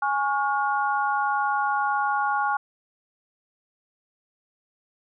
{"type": "chord", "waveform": "sine", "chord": "Db major", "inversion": "second", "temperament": "equal with one note detuned", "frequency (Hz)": [830.6, 1108.7, 1424.6], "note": ["Ab5", "Db6", "F6"], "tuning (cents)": [0, 0, 34], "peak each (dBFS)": [-24, -27, -27], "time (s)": [0.02, 2.57], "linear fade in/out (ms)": 5, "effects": []}